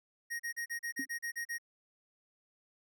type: tone bursts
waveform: square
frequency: 1873 Hz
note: A#6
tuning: 8 cents sharp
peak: -36 dBFS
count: 10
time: 0.3-1.584 s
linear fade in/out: 20 ms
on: 96 ms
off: 36 ms
type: tone with exponential decay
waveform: sine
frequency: 271.3 Hz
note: C#4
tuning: 37 cents flat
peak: -33 dBFS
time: 0.99-1.07 s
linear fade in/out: 5 ms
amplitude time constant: 17 ms
effects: none